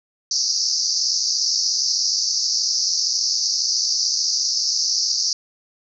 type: band-pass noise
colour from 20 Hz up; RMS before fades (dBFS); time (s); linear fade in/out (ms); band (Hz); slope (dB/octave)
pink; -21; 0.31-5.33; 2; 4600 to 6100; 96
effects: none